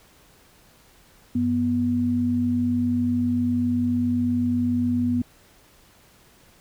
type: tone pair together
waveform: sine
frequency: 97.07 / 244.6 Hz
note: G2 / B3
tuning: -16 / -16 cents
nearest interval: octave + major third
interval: 1600 cents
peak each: -28 / -20 dBFS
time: 1.35-5.22 s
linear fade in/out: 5 ms
effects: pink hiss -55 dBFS RMS until 6.6 s